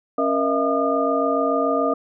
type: tone cluster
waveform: sine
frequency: 275.2 / 471.8 / 627 / 674 / 1214 Hz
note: C#4 / A#4 / D#5 / E5 / D#6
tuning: -12 / +21 / +13 / +38 / -43 cents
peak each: -24 dBFS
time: 0.18-1.94 s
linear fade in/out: 5 ms
effects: none